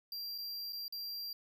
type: tone with dropouts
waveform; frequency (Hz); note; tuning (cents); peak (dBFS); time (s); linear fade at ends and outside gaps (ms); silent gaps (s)
square; 4741; D8; +16; -40; 0.12-1.33; 2; 0.38-0.384 / 0.724-0.73 / 0.881-0.924
effects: none